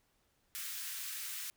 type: high-pass noise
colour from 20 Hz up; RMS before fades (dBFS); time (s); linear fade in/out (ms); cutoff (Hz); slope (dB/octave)
white; -42; 0.55-1.5; 0; 1400; 24
effects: pink hiss -75 dBFS RMS until 1.56 s